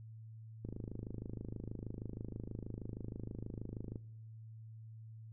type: click train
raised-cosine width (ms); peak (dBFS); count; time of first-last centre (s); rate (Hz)
3; -30; 88; 0.65-3.958; 26.3
effects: noise-tail reverb RT60 0.9 s tail -21 dB re dry + added 111 Hz sine -49 dBFS peak until 5.32 s